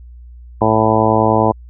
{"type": "harmonic tone", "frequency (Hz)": 110, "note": "A2", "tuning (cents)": 0, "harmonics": [1, 2, 3, 4, 5, 6, 7, 8, 9], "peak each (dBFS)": [-19, -19, -19, -19, -19, -19, -19, -19, -19], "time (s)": [0.61, 1.52], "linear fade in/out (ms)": 5, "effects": ["added 60 Hz sine -34 dBFS peak until 1.69 s"]}